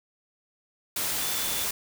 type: tone in noise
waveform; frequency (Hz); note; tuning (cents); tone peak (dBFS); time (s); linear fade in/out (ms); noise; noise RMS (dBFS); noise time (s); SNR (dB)
sine; 3494; A7; -13; -37; 1.21-1.64; 5; white; -29; 0.96-1.71; -11
effects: none